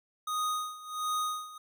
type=tone with tremolo; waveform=square; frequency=1243 Hz; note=D#6; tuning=2 cents flat; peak=-29 dBFS; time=0.27-1.58 s; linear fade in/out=5 ms; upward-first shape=sine; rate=1.4 Hz; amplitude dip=85%; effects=none